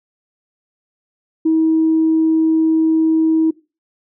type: tone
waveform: sine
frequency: 320.2 Hz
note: D#4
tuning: 50 cents sharp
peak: -10 dBFS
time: 1.45-3.51 s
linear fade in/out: 10 ms
effects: noise-tail reverb RT60 0.3 s tail -21 dB re dry + tanh soft clip ceiling -6 dBFS